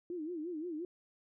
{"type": "tone with vibrato", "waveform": "sine", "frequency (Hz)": 329.6, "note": "E4", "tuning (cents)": 0, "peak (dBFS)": -37, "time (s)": [0.1, 0.85], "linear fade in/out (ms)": 2, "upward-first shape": "sine", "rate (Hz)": 5.7, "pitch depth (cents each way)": 160, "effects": []}